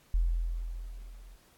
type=tone with level ramp; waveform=sine; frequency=42.2 Hz; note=E1; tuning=41 cents sharp; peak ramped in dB=-22 to -48 dBFS; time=0.14-1.36 s; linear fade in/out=0 ms; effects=pink hiss -63 dBFS RMS until 1.57 s + AAC 64 kbps